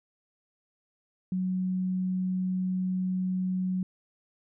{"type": "tone", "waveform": "sine", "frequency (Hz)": 185, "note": "F#3", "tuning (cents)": 0, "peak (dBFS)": -26, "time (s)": [1.32, 3.83], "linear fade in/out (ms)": 2, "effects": []}